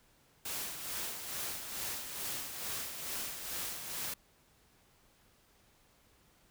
white noise with tremolo, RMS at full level -38 dBFS, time 0.45-4.14 s, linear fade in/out 5 ms, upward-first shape sine, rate 2.3 Hz, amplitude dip 50%, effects pink hiss -67 dBFS RMS until 6.5 s

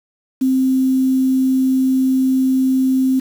sine tone with quantisation, 261.6 Hz, C4, in tune, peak -12 dBFS, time 0.41-3.2 s, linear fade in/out 10 ms, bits 6, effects none

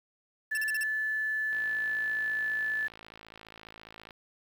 sine tone, 1739 Hz, A6, 21 cents flat, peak -28 dBFS, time 0.51-2.88 s, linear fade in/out 10 ms
10% pulse tone bursts, 2700 Hz, E7, 41 cents sharp, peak -27 dBFS, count 5, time 0.55-0.833 s, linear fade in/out 0 ms, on 23 ms, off 42 ms
click train, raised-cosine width 0.3 ms, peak -31 dBFS, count 142, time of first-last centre 1.53-4.108 s, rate 54.7 Hz
effects 9-bit

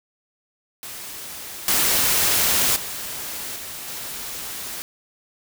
white noise with level steps, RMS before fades -35 / -19 / -31 / -34 / -32 dBFS, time 0.83-4.82 s, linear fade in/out 0 ms, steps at 1.68 / 2.76 / 3.56 / 3.88 s, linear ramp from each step 2 ms, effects none

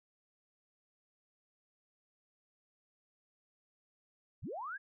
sine linear sweep, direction up, 38.89 to 1700 Hz, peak -39 dBFS, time 4.42-4.78 s, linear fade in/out 20 ms, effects none

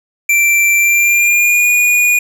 square tone with pitch glide, 2349 to 2447 Hz, D7 to D#7, 0 to -29 cents, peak -9 dBFS, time 0.29-2.19 s, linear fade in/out 5 ms, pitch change +71 cents, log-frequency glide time 0.77-1.69 s, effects none

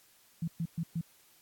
sine tone bursts, 166 Hz, E3, 12 cents sharp, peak -30 dBFS, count 4, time 0.42-1.012 s, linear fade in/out 5 ms, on 58 ms, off 120 ms, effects white hiss -63 dBFS RMS until 1.41 s + AAC 64 kbps

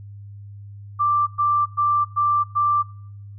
sine tone bursts, 1177 Hz, D6, 3 cents sharp, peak -16 dBFS, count 5, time 0.99-2.83 s, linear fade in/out 20 ms, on 280 ms, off 110 ms, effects noise-tail reverb RT60 0.8 s tail -26 dB re dry + added 101 Hz sine -36 dBFS peak until 3.38 s

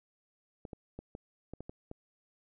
clicks, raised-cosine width 2 ms, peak -29 dBFS, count 8, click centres 0.652 / 0.732 / 0.99 / 1.151 / 1.536 / 1.606 / 1.695 / 1.914 s, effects none

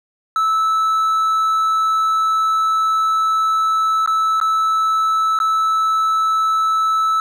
triangle tone with dropouts, 1309 Hz, E6, 13 cents flat, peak -12 dBFS, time 0.36-7.2 s, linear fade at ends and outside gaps 1 ms, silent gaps 4.061-4.075 / 4.401-4.413 / 5.389-5.401 s, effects none

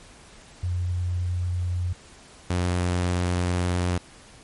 sine / sawtooth tone pair in turn, 89.1 / 89.1 Hz, F2 / F2, +35 / +35 cents, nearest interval unison, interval 0 cents, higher neither, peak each -23 / -18 dBFS, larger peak second, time 0.63-1.93 / 2.5-3.98 s, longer second, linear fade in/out 5 ms, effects pink hiss -49 dBFS RMS until 4.43 s + MP3 48 kbps

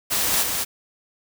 white noise with echo, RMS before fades -22 dBFS, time 0.1-0.44 s, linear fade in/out 20 ms, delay 210 ms, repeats 1, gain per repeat -3 dB, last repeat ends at 0.65 s, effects none

